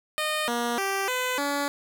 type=tone with pitch steps; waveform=10% pulse; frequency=613 / 238 / 390.9 / 505 / 284.9 Hz; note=D#5 / A#3 / G4 / B4 / C#4; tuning=-26 / +36 / -5 / +39 / +48 cents; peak=-17 dBFS; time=0.18-1.68 s; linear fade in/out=0 ms; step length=300 ms; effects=none